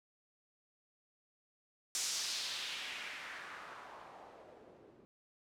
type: noise with low-pass filter sweep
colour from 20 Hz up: blue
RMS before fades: -44 dBFS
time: 1.95-5.05 s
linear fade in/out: 0 ms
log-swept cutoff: 6800 to 330 Hz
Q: 1.8
effects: none